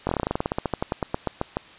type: slowing click train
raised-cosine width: 1 ms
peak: -9 dBFS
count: 23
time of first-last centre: 0.07-1.569 s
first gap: 21 ms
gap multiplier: 1.1
effects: white hiss -47 dBFS RMS until 1.78 s + resampled to 8000 Hz